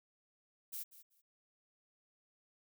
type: noise with echo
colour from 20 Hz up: violet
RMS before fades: -43 dBFS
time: 0.72-0.84 s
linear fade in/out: 20 ms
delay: 190 ms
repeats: 2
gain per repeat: -15 dB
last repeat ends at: 1.22 s
effects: none